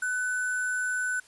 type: tone with sample-and-hold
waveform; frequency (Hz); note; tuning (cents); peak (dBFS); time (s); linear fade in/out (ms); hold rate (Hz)
sine; 1500; F#6; +23; -26; 0.02-1.2; 5; 8820
effects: white hiss -56 dBFS RMS until 1.27 s + resampled to 24000 Hz